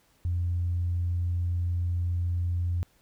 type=tone; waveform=sine; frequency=87.31 Hz; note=F2; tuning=in tune; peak=-24 dBFS; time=0.25-2.83 s; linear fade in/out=0 ms; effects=tanh soft clip ceiling -20 dBFS + pink hiss -65 dBFS RMS until 3.01 s